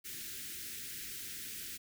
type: band-stop noise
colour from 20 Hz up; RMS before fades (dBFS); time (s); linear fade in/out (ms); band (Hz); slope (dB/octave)
white; -44; 0.04-1.78; 20; 410 to 1500; 48
effects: none